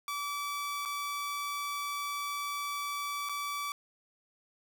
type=tone with dropouts; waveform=sawtooth; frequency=1153 Hz; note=D6; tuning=32 cents flat; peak=-30 dBFS; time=0.08-3.72 s; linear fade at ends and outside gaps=1 ms; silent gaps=0.852-0.857 / 3.289-3.294 s; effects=none